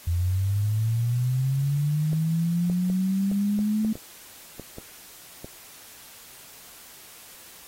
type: linear sweep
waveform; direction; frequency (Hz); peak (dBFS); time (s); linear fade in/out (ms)
sine; up; 83.8 to 220; -21; 0.07-3.93; 5
type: clicks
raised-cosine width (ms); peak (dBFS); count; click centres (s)
2; -24; 10; 2.131 / 2.699 / 2.9 / 3.315 / 3.59 / 3.848 / 3.955 / 4.597 / 4.784 / 5.445
effects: white hiss -47 dBFS RMS until 7.67 s + AAC 48 kbps